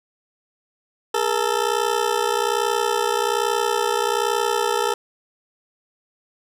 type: ring-modulated tone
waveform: 20% pulse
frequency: 441.9 Hz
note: A4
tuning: 7 cents sharp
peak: -11 dBFS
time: 1.14-4.94 s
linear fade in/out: 5 ms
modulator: 30.6 Hz
effects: low-pass 12000 Hz 12 dB/octave + 7-bit